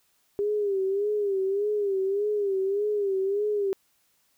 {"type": "tone with vibrato", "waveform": "sine", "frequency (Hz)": 400.8, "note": "G4", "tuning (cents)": 38, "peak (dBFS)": -23, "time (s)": [0.39, 3.73], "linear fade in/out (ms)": 0, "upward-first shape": "sine", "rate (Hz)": 1.7, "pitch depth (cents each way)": 87, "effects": ["white hiss -68 dBFS RMS until 4.37 s"]}